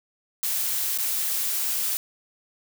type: noise with dropouts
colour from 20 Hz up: blue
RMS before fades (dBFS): -26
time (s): 0.43-1.97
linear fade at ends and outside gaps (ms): 0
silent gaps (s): 0.976-0.986
effects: none